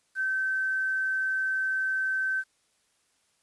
sine tone with quantisation, 1542 Hz, G6, 29 cents flat, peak -25 dBFS, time 0.15-2.44 s, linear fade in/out 50 ms, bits 9, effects white hiss -70 dBFS RMS until 3.42 s + resampled to 24000 Hz

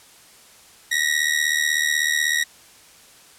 sawtooth ring-modulated tone, 1899 Hz, A#6, 32 cents sharp, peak -12 dBFS, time 0.91-2.44 s, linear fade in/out 10 ms, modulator 38.1 Hz, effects white hiss -49 dBFS RMS until 3.38 s + low-pass 11000 Hz 12 dB/octave

